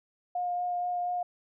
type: tone with vibrato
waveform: sine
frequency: 712 Hz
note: F5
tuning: 33 cents sharp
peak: -28 dBFS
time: 0.35-1.23 s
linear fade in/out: 5 ms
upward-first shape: sine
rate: 4.2 Hz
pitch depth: 10 cents each way
effects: none